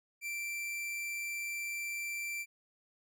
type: tone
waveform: 45% pulse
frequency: 2348 Hz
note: D7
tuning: 1 cent flat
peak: -36 dBFS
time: 0.21-2.46 s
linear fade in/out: 50 ms
effects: none